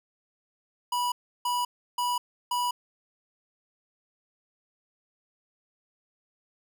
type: tone bursts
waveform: square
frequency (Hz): 978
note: B5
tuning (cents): -17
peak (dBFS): -26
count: 4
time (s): 0.92-2.71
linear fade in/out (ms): 5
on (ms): 200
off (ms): 330
effects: none